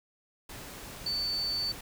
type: tone in noise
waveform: sine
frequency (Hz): 4500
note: C#8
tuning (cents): +25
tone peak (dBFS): -29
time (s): 1.06-1.72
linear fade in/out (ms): 5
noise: pink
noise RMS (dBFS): -44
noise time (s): 0.49-1.81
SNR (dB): +12
effects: none